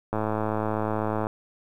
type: click train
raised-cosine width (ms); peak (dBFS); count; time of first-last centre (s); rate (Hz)
1; -13; 124; 0.13-1.269; 108
effects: 9-bit